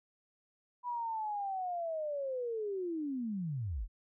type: linear sweep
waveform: sine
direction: down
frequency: 987.8 to 34.14 Hz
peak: -34 dBFS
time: 0.83-3.88 s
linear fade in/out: 50 ms
effects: none